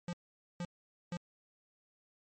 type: tone bursts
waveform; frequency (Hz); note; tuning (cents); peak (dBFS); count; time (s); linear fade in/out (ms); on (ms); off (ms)
square; 174.8; F3; +2; -37; 3; 0.08-1.17; 2; 50; 470
effects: MP3 32 kbps